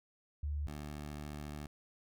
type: tone pair in turn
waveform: sine / 15% pulse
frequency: 73.42 / 74.1 Hz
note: D2 / D2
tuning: 0 / +16 cents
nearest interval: unison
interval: 16 cents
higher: second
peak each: -34 / -36 dBFS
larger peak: first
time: 0.43-0.67 / 0.67-1.67 s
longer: second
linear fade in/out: 5 ms
effects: none